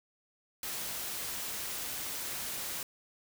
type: noise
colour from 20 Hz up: white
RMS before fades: -38 dBFS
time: 0.63-2.83 s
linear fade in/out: 2 ms
effects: none